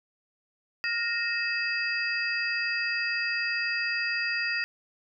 sine tone cluster, 1414 / 1861 / 2595 / 4806 Hz, F6 / A#6 / E7 / D8, +21 / -3 / -28 / +39 cents, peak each -35 / -29 / -32 / -34 dBFS, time 0.84-4.64 s, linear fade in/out 0 ms, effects none

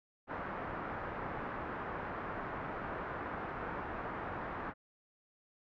white low-pass noise, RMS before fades -41 dBFS, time 0.27-4.74 s, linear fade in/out 50 ms, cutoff 1500 Hz, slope 24 dB/octave, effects none

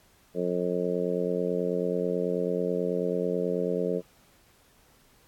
harmonic tone, 89.2 Hz, F2, 37 cents sharp, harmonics 2 / 3 / 4 / 5 / 6 / 7, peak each -32 / -36 / -34 / -29 / -32 / -37 dBFS, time 0.34-4.02 s, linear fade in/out 50 ms, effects pink hiss -61 dBFS RMS until 5.27 s + AAC 64 kbps

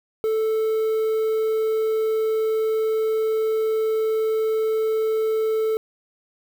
triangle tone with quantisation, 439.7 Hz, A4, 1 cent flat, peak -17 dBFS, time 0.24-5.77 s, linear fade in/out 0 ms, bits 7, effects none

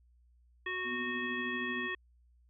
harmonic tone, 368.2 Hz, F#4, 8 cents flat, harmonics 1 / 3 / 5 / 7 / 9, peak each -42 / -43 / -36 / -43 / -47 dBFS, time 0.66-1.95 s, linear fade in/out 5 ms
sine tone with tremolo, 246.9 Hz, B3, in tune, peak -37 dBFS, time 0.84-1.89 s, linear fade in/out 50 ms, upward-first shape sine, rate 13 Hz, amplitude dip 45%
effects added 60 Hz sine -62 dBFS peak until 2.49 s

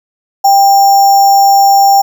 sine tone with sample-and-hold, 791 Hz, G5, 15 cents sharp, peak -3 dBFS, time 0.44-2.02 s, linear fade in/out 10 ms, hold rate 6300 Hz, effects none

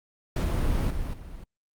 brown noise with level steps, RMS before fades -24 / -31 / -41 dBFS, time 0.36-1.44 s, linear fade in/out 5 ms, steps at 0.9 / 1.13 s, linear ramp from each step 10 ms, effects Opus 48 kbps

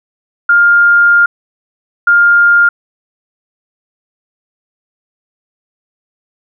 sine tone bursts at uneven times, 1406 Hz, F6, 11 cents sharp, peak -4 dBFS, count 2, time 0.49-1.26 / 2.07-2.69 s, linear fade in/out 5 ms, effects none

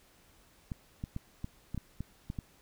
clicks, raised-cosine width 5 ms, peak -24 dBFS, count 9, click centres 0.718 / 1.039 / 1.164 / 1.444 / 1.746 / 1.777 / 2.006 / 2.301 / 2.388 s, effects pink hiss -63 dBFS RMS until 2.61 s

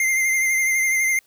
square tone with vibrato, 2093 Hz, C7, in tune, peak -18 dBFS, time 0-1.19 s, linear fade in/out 2 ms, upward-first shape triangle, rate 12 Hz, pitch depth 34 cents each way, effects white hiss -60 dBFS RMS until 1.26 s

